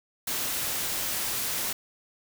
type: noise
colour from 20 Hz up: white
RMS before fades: -30 dBFS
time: 0.27-1.73 s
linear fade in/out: 5 ms
effects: none